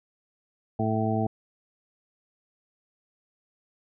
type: harmonic tone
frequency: 110 Hz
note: A2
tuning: in tune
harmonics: 1 / 2 / 3 / 4 / 6 / 7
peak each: -28 / -28 / -33 / -33 / -32 / -31 dBFS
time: 0.79-1.27 s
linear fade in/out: 5 ms
effects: none